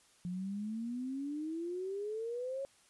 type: exponential sweep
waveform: sine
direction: up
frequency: 174.61 to 554.4 Hz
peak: -36 dBFS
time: 0.25-2.65 s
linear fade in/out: 0 ms
effects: white hiss -66 dBFS RMS until 2.89 s + resampled to 24000 Hz